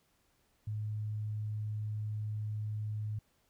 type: tone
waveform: sine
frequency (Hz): 106.6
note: G#2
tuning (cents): +46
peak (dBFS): -34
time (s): 0.67-3.19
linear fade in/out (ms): 5
effects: pink hiss -73 dBFS RMS until 3.49 s